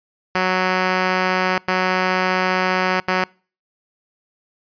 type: tone bursts at uneven times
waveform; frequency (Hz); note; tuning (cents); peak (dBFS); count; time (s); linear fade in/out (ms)
5% pulse; 185; F#3; 0; -5; 3; 0.35-1.58 / 1.68-3 / 3.08-3.24; 2
effects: noise-tail reverb RT60 0.4 s tail -26 dB re dry + resampled to 11025 Hz